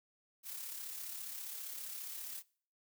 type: noise with amplitude modulation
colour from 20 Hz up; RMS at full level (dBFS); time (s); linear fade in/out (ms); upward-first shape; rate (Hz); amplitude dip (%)
blue; -43; 0.43-2.43; 50; sine; 34.9; 40
effects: noise-tail reverb RT60 0.5 s tail -23 dB re dry

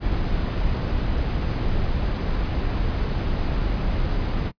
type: noise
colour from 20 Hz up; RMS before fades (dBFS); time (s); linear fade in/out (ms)
brown; -23; 0-4.52; 50
effects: noise-tail reverb RT60 0.1 s tail -24 dB re dry + resampled to 11025 Hz

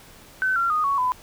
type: tone with pitch steps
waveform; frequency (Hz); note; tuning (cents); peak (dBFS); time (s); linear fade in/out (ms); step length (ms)
sine; 1522 / 1371.7 / 1236.2 / 1114.2 / 1004.1; F#6 / F6 / D#6 / C#6 / B5; +48 / -32 / -12 / +9 / +28; -19; 0.42-1.12; 0; 140
effects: pink hiss -48 dBFS RMS until 1.22 s

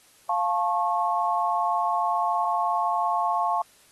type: chord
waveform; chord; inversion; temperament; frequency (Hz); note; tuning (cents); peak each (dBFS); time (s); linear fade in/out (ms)
sine; F augmented; none; just; 698.5 / 873.1 / 1091.3; F5 / A5 / C#6; 0 / -14 / -27; -26; 0.29-3.62; 5
effects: white hiss -57 dBFS RMS until 3.91 s + AAC 32 kbps

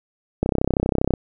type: click train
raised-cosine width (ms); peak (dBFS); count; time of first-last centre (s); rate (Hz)
2; -5; 24; 0.43-1.138; 32.5
effects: none

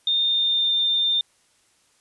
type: tone with pitch glide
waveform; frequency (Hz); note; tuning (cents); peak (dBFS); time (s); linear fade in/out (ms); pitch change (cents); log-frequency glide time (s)
sine; 3637 to 3606; A#7 to A7; -43 to +42; -18; 0.07-1.21; 2; -15; 0.2-0.73
effects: white hiss -62 dBFS RMS until 2 s + resampled to 24000 Hz

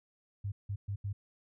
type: tone bursts at uneven times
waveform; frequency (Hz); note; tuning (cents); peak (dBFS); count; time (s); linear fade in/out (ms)
sine; 100.1; G2; +37; -33; 4; 0.44-0.52 / 0.69-0.76 / 0.88-0.96 / 1.04-1.13; 10
effects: none

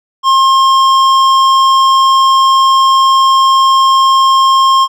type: tone with hard clipping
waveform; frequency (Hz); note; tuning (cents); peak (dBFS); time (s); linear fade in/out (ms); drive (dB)
sine; 1067; C6; +34; -7; 0.23-4.88; 50; 11
effects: none

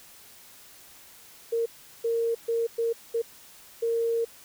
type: tone bursts at uneven times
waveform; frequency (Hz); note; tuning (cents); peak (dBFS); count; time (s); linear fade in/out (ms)
sine; 461.7; A#4; -17; -23; 6; 1.52-1.66 / 2.04-2.35 / 2.48-2.67 / 2.78-2.93 / 3.14-3.22 / 3.82-4.25; 10
effects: white hiss -51 dBFS RMS until 4.44 s

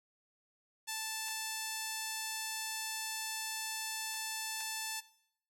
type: tone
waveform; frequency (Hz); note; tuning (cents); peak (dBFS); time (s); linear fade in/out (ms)
5% pulse; 880; A5; 0; -25; 0.87-5.01; 20
effects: noise-tail reverb RT60 0.7 s tail -19 dB re dry + AAC 64 kbps

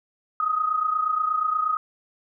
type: tone pair together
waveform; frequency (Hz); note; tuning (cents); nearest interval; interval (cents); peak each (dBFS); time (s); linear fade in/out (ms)
sine; 1248 / 1276.4; D#6 / D#6; +5 / +44; unison; 39; -22 / -27; 0.4-1.77; 2
effects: none

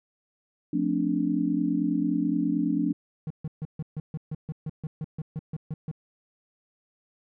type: chord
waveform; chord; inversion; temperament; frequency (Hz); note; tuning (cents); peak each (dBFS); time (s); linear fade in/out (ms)
sine; D minor seventh; first; just; 176.2 / 220.2 / 264.3 / 293.7; F3 / A3 / C4 / D4; +16 / +2 / +18 / 0; -30 / -30 / -29 / -26; 0.73-2.93; 5
type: tone bursts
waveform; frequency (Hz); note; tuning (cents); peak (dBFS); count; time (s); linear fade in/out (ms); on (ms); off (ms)
triangle; 155.56; D#3; 0; -27; 16; 3.27-5.914; 2; 34; 140
effects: none

